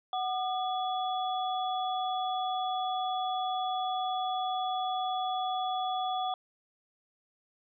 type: tone cluster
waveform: sine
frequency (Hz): 745 / 1207 / 3402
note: F#5 / D6 / G#7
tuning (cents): +12 / +47 / +41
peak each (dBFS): -30 / -38 / -39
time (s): 0.13-6.34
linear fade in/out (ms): 2
effects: none